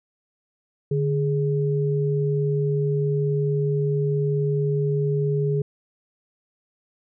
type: tone pair together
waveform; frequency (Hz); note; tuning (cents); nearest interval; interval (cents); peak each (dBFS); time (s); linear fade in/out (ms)
sine; 146.83 / 415.9; D3 / G#4; 0 / +2; octave + tritone; 1802; -21 / -24; 0.91-5.62; 5
effects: none